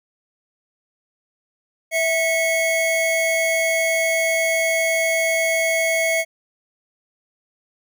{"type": "tone pair together", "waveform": "square", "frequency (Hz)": [655, 2196], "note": ["E5", "C#7"], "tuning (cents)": [-11, -17], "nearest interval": "octave + major sixth", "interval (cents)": 2094, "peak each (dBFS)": -21, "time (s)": [1.91, 6.25], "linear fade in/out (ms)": 50, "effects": []}